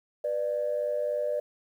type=tone pair together; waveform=sine; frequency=491.6 / 595 Hz; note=B4 / D5; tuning=-8 / +22 cents; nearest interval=minor third; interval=330 cents; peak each=-31 / -27 dBFS; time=0.24-1.4 s; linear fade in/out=5 ms; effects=tanh soft clip ceiling -19 dBFS + 10-bit